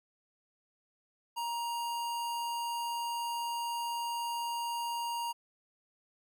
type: tone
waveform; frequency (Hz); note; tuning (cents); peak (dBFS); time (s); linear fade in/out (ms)
square; 941; A#5; +16; -34; 1.36-5.33; 20
effects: none